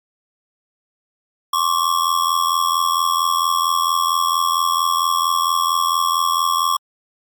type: ring-modulated tone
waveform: square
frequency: 1109 Hz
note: C#6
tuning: in tune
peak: -13 dBFS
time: 1.53-6.77 s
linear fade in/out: 5 ms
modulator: 42.2 Hz
effects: MP3 96 kbps